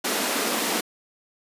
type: high-pass noise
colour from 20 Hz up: pink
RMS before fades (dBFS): -25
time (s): 0.04-0.81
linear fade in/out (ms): 10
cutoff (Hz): 210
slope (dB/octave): 48
effects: resampled to 32000 Hz